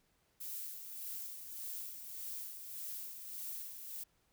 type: noise with tremolo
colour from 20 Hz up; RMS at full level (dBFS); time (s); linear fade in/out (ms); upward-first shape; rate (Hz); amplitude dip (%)
violet; -43; 0.4-4.04; 10; sine; 1.7; 50
effects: pink hiss -75 dBFS RMS until 4.32 s